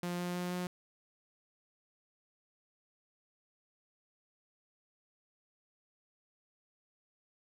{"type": "tone with pitch steps", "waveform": "sawtooth", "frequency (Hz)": [176, 177.12, 178.25, 179.39], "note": ["F3", "F3", "F3", "F3"], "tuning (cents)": [14, 25, 36, 47], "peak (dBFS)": -31, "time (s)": [0.03, 0.67], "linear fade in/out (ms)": 2, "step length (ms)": 160, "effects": []}